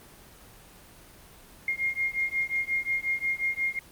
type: beating tone pair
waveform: sine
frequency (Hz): 2127 / 2132.6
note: C7 / C7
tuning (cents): +28 / +32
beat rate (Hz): 5.6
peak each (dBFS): -29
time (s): 1.68-3.79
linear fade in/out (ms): 2
effects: pink hiss -51 dBFS RMS until 3.91 s + Opus 24 kbps